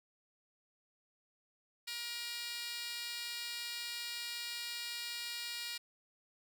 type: tone with high-pass filter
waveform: 15% pulse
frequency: 474.6 Hz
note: A#4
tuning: 31 cents sharp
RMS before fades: -42 dBFS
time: 1.87-5.78 s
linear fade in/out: 10 ms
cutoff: 3100 Hz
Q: 4
effects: none